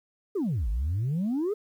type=exponential two-way sweep; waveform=sine; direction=down then up; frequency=440 to 49 to 440 Hz; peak=-23 dBFS; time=0.35-1.54 s; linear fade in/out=10 ms; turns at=0.69 s; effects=tanh soft clip ceiling -23 dBFS + 10-bit